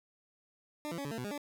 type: tone with pitch steps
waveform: 20% pulse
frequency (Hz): 299.5 / 168.3 / 280.5 / 142.6 / 225.9 / 124.6 / 205 / 289.7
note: D4 / E3 / C#4 / C#3 / A3 / B2 / G#3 / D4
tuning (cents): +34 / +36 / +21 / +49 / +46 / +16 / -22 / -24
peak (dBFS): -32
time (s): 0.85-1.378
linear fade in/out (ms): 0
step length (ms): 66
effects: none